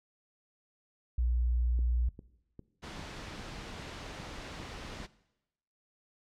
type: tone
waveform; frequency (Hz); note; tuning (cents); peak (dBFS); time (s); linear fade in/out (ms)
sine; 60.1; B1; -46; -26; 1.18-2.09; 5
type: click train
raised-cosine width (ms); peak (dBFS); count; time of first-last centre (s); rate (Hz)
3; -33; 9; 1.79-5.003; 2.49
type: noise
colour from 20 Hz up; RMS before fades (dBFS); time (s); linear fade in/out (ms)
pink; -43; 2.82-5.07; 20
effects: noise-tail reverb RT60 0.9 s tail -19 dB re dry + low-pass 5000 Hz 12 dB/octave